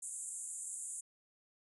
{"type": "band-pass noise", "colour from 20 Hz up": "white", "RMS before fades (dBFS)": -44, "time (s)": [0.02, 1.01], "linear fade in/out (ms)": 10, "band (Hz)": [7000, 10000], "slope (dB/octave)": 96, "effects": []}